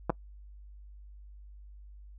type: clicks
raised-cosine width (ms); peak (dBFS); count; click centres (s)
1; -14; 2; 0.096 / 0.102
effects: noise-tail reverb RT60 0.1 s tail -24 dB re dry + added 50 Hz sine -47 dBFS peak until 2.18 s